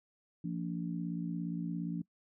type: harmonic tone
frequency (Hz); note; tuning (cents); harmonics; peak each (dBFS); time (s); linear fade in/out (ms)
57.3; A#1; -29; 3 / 4 / 5; -36 / -42 / -40; 0.44-2.02; 5
effects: noise-tail reverb RT60 0.1 s tail -24 dB re dry